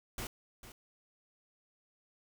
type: noise with echo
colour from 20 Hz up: pink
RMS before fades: -40 dBFS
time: 0.18-0.27 s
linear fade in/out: 2 ms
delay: 450 ms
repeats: 1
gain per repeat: -12 dB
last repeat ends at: 0.72 s
effects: none